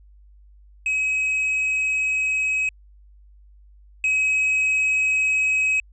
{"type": "tone pair in turn", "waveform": "triangle", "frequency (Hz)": [2547, 2547], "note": ["D#7", "D#7"], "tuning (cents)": [40, 40], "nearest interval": "unison", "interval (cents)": 0, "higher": "neither", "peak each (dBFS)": [-18, -16], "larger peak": "second", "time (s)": [[0.86, 2.69], [4.04, 5.8]], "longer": "first", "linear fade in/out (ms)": 2, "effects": ["added 50 Hz sine -47 dBFS peak until 5.92 s", "resampled to 24000 Hz"]}